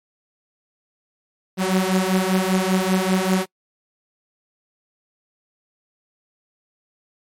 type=beating tone pair; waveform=sawtooth; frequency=185 / 190.1 Hz; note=F#3 / F#3; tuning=0 / +47 cents; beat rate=5.1 Hz; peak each=-16 dBFS; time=1.57-3.46 s; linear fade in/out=50 ms; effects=noise-tail reverb RT60 0.1 s tail -26 dB re dry + MP3 64 kbps